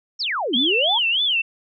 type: exponential two-way sweep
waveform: sine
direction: down then up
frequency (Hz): 5780 to 227.7 to 1001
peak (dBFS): -21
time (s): 0.19-0.99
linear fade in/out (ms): 20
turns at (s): 0.56
type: tone with vibrato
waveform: sine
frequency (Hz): 3058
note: G7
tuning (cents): -44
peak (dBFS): -17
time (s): 0.53-1.42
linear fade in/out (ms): 10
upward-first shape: sine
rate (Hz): 3.2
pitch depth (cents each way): 240
effects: none